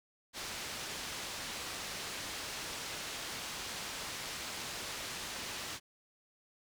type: low-pass noise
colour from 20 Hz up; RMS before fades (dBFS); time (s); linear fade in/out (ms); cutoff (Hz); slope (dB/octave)
white; -42; 0.33-5.8; 50; 5800; 12
effects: none